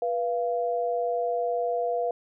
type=tone pair together; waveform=sine; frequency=487.2 / 689 Hz; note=B4 / F5; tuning=-24 / -24 cents; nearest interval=tritone; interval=600 cents; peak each=-27 dBFS; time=0.02-2.11 s; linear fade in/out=2 ms; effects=none